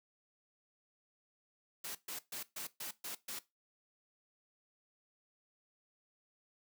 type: noise bursts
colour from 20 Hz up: white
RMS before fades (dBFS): -43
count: 7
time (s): 1.84-3.39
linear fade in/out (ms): 5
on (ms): 110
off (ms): 130
effects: noise-tail reverb RT60 0.2 s tail -17 dB re dry + high-pass 150 Hz 12 dB/octave